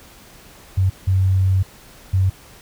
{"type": "tone bursts at uneven times", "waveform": "sine", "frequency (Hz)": 94.6, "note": "F#2", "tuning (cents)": 39, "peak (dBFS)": -13, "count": 3, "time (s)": [[0.77, 0.9], [1.07, 1.63], [2.13, 2.3]], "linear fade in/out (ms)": 10, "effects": ["pink hiss -45 dBFS RMS until 2.61 s"]}